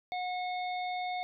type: harmonic tone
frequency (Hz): 727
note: F#5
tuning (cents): -31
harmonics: 1 / 3 / 5 / 6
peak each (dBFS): -33 / -41 / -46 / -53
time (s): 0.12-1.23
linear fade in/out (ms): 0
effects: none